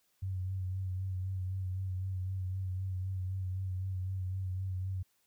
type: tone with vibrato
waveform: sine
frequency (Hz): 93.7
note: F#2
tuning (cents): +22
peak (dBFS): -33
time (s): 0.22-5.03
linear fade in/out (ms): 10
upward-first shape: sine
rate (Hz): 3.9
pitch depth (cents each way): 34
effects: white hiss -74 dBFS RMS until 5.26 s